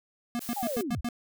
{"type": "tone bursts", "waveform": "square", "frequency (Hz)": 238.4, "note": "A#3", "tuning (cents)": 39, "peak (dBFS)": -29, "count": 6, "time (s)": [0.35, 1.088], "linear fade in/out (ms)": 0, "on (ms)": 43, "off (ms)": 96}
{"type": "noise", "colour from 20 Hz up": "blue", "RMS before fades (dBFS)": -40, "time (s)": [0.4, 0.83], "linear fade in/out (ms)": 20}
{"type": "linear sweep", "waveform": "sine", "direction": "down", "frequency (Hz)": [850, 41.2], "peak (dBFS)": -30, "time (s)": [0.56, 1.01], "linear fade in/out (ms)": 10}
{"effects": []}